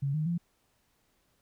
sine tone with pitch steps, 139.1 / 154.34 / 171.25 Hz, C#3 / D#3 / F3, +6 / -14 / -34 cents, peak -27 dBFS, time 0.02-0.38 s, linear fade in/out 10 ms, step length 120 ms, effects pink hiss -72 dBFS RMS until 1.41 s

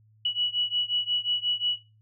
sine beating tone pair, 2935 / 2940.6 Hz, F#7 / F#7, -15 / -11 cents, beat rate 5.6 Hz, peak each -27 / -29 dBFS, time 0.25-1.78 s, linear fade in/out 5 ms, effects noise-tail reverb RT60 0.3 s tail -17 dB re dry + added 108 Hz sine -57 dBFS peak until 2.01 s

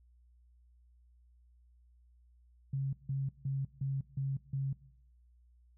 sine tone bursts, 136.1 Hz, C#3, 31 cents flat, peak -31 dBFS, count 6, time 2.73-4.73 s, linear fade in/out 5 ms, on 200 ms, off 160 ms, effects noise-tail reverb RT60 0.8 s tail -20 dB re dry + added 60 Hz sine -61 dBFS peak until 5.77 s

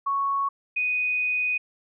sine tone pair in turn, 1108.7 / 2489 Hz, C#6 / D#7, 0 / 0 cents, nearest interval octave + major second, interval 1400 cents, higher second, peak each -22 dBFS, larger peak neither, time 0.06-0.49 / 0.76-1.58 s, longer second, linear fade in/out 10 ms, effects none

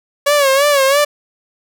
sawtooth tone with vibrato, 560 Hz, C#5, 18 cents sharp, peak -6 dBFS, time 0.26-1.05 s, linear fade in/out 10 ms, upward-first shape sine, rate 3 Hz, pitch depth 88 cents each way, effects none

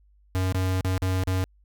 square tone with dropouts, 93.2 Hz, F#2, 13 cents sharp, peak -23 dBFS, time 0.35-1.44 s, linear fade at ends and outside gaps 0 ms, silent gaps 0.524-0.546 / 0.809-0.847 / 0.978-1.021 / 1.236-1.273 s, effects added 50 Hz sine -56 dBFS peak until 1.64 s

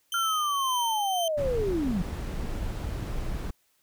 sawtooth tone with tremolo, 3100 Hz, G7, 20 cents flat, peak -26 dBFS, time 0.12-1.28 s, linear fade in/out 2 ms, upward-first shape sine, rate 1.9 Hz, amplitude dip 35%
sine linear sweep, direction down, 1396.9 to 165 Hz, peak -25 dBFS, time 0.14-2.02 s, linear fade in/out 2 ms
brown noise, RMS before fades -32 dBFS, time 1.37-3.51 s, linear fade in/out 10 ms
effects white hiss -69 dBFS RMS until 3.82 s

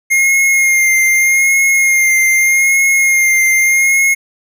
square tone with vibrato, 2130 Hz, C7, 30 cents sharp, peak -9 dBFS, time 0.1-4.15 s, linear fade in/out 20 ms, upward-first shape sine, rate 0.82 Hz, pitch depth 28 cents each way, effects none

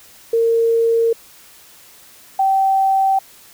sine tone pair in turn, 459 / 774.1 Hz, A#4 / G5, -27 / -22 cents, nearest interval major sixth, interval 905 cents, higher second, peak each -12 dBFS, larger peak neither, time 0.33-1.13 / 2.39-3.19 s, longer neither, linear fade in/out 5 ms, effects white hiss -45 dBFS RMS until 3.53 s

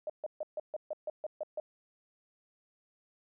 sine tone bursts, 612 Hz, D#5, 29 cents flat, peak -33 dBFS, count 10, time 0.07-1.6 s, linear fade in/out 2 ms, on 27 ms, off 140 ms, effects none

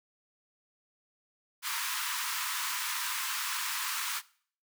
pink high-pass noise, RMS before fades -34 dBFS, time 1.62-4.22 s, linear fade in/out 50 ms, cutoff 930 Hz, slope 96 dB/octave, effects noise-tail reverb RT60 0.5 s tail -20 dB re dry

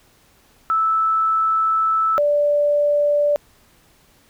sine tone pair in turn, 1313 / 584.9 Hz, E6 / D5, -7 / -7 cents, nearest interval octave + major second, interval 1400 cents, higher first, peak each -15 / -14 dBFS, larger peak second, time 0.7-2.18 / 2.18-3.36 s, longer first, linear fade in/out 0 ms, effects pink hiss -55 dBFS RMS until 4.29 s

